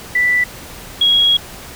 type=tone pair in turn; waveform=sine; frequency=1975.5 / 3309 Hz; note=B6 / G#7; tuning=0 / -7 cents; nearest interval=major sixth; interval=893 cents; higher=second; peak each=-11 / -9 dBFS; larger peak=second; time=0.15-0.44 / 1.01-1.37 s; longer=second; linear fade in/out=5 ms; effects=pink hiss -34 dBFS RMS until 1.75 s